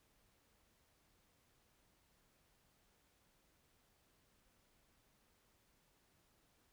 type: silence
effects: pink hiss -75 dBFS RMS until 6.72 s